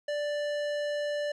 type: tone with tanh clipping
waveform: sine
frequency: 587.3 Hz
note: D5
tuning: in tune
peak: -31 dBFS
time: 0.08-1.32 s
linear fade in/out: 5 ms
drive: 17 dB
effects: none

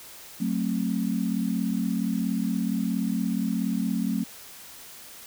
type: chord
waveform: sine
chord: F# diminished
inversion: none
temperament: just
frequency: 185 / 222 / 266.4 Hz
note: F#3 / A3 / C4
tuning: 0 / +16 / +31 cents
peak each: -28 / -27 / -30 dBFS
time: 0.4-4.24 s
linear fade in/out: 10 ms
effects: white hiss -45 dBFS RMS until 5.26 s

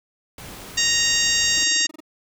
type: noise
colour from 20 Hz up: pink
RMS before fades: -38 dBFS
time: 0.38-1.64 s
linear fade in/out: 2 ms
type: harmonic tone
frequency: 932.3 Hz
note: A#5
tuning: in tune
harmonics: 2 / 3 / 4 / 5 / 6 / 7 / 8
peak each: -25 / -25 / -25 / -25 / -25 / -25 / -25 dBFS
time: 0.77-1.87 s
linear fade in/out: 10 ms
type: tone bursts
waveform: 40% pulse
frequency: 311.1 Hz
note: D#4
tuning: in tune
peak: -35 dBFS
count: 10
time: 1.57-2.004 s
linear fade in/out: 5 ms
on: 20 ms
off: 26 ms
effects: none

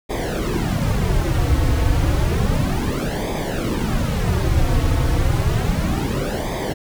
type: noise with flanger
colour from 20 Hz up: brown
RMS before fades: -19 dBFS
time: 0.09-6.74 s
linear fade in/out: 20 ms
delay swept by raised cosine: 0.7 to 5.1 ms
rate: 0.31 Hz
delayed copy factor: -0.8
effects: none

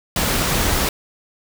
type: noise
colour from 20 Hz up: pink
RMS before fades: -19 dBFS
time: 0.16-0.89 s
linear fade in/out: 2 ms
effects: none

